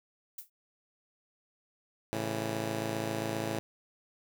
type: noise with exponential decay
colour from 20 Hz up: violet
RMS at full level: -37 dBFS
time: 0.38-0.5 s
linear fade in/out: 5 ms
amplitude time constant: 25 ms
type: chord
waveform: 10% pulse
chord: A major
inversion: none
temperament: just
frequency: 110 / 137.5 / 165 Hz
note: A2 / C#3 / E3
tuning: 0 / -14 / +2 cents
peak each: -27 / -31 / -32 dBFS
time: 2.13-3.59 s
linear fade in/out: 0 ms
effects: none